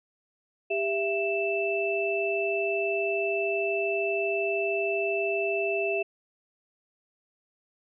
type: tone cluster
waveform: sine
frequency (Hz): 396.7 / 664 / 2647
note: G4 / E5 / E7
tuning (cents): +21 / +12 / +7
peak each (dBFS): -28 / -30 / -30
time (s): 0.7-6.03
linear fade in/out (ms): 10
effects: none